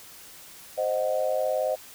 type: chord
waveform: sine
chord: C diminished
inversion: none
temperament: equal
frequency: 523.3 / 622.3 / 740 Hz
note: C5 / Eb5 / Gb5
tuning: 0 / 0 / 0 cents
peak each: -27 / -26 / -32 dBFS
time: 0.77-1.76 s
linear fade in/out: 20 ms
effects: white hiss -47 dBFS RMS until 1.94 s